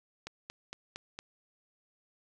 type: click train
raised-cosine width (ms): 0.2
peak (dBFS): -23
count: 5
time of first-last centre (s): 0.27-1.19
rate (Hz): 4.35
effects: none